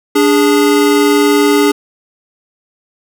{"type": "tone pair together", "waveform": "square", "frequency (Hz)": [291.1, 411.7], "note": ["D4", "G#4"], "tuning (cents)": [-15, -15], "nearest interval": "tritone", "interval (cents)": 600, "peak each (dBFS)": -11, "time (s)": [0.15, 1.72], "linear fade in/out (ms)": 10, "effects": []}